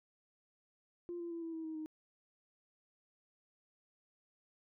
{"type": "tone with pitch steps", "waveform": "sine", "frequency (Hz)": [348, 341.6, 335.4, 329.2, 323.2, 317.3, 311.5], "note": ["F4", "F4", "E4", "E4", "E4", "D#4", "D#4"], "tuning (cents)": [-6, -38, 30, -2, -34, 34, 2], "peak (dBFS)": -39, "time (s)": [1.09, 1.86], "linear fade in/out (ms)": 0, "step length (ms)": 110, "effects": ["tanh soft clip ceiling -35 dBFS"]}